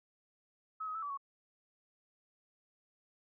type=tone with pitch steps; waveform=sine; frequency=1284 / 1262 / 1314 / 1152 / 1111 Hz; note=E6 / D#6 / E6 / D6 / C#6; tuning=-46 / +24 / -6 / -34 / +4 cents; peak=-37 dBFS; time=0.8-1.175 s; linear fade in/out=10 ms; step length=75 ms; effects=none